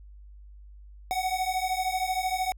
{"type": "beating tone pair", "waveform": "square", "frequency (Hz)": [740, 753], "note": ["F#5", "F#5"], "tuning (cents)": [0, 30], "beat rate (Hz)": 13, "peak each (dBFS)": -30, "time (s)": [1.11, 2.52], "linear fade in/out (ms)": 0, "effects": ["added 50 Hz sine -45 dBFS peak until 2.57 s"]}